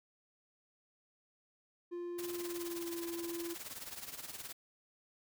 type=tone with pitch glide; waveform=triangle; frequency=349.2 to 340 Hz; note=F4 to F4; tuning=0 to -46 cents; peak=-37 dBFS; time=1.91-3.55 s; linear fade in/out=20 ms; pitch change=-46 cents; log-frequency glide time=2.33-2.89 s
type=noise with tremolo; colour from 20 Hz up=white; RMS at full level=-43 dBFS; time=2.18-4.53 s; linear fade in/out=10 ms; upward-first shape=triangle; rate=19 Hz; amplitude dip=80%
effects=none